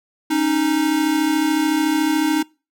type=tone pair together; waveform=square; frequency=276.2 / 310 Hz; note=C#4 / D#4; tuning=-6 / -6 cents; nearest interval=major second; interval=200 cents; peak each=-23 / -18 dBFS; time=0.3-2.43 s; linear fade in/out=10 ms; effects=noise-tail reverb RT60 0.3 s tail -24 dB re dry